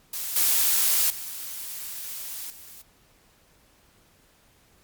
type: noise with level steps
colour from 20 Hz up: blue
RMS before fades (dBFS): -31 / -21 / -35 / -45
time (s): 0.13-2.82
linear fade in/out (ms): 5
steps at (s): 0.36 / 1.1 / 2.5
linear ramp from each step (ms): 2
effects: pink hiss -60 dBFS RMS until 4.83 s + MP3 96 kbps